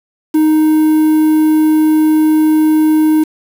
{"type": "tone with quantisation", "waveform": "triangle", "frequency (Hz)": 310.8, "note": "D#4", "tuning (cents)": -2, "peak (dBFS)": -5, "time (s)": [0.34, 3.24], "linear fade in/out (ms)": 10, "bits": 5, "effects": []}